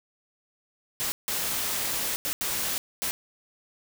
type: noise bursts at uneven times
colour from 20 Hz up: white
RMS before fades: -29 dBFS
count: 5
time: 1-1.12 / 1.28-2.16 / 2.25-2.33 / 2.41-2.78 / 3.02-3.11 s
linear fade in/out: 0 ms
effects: none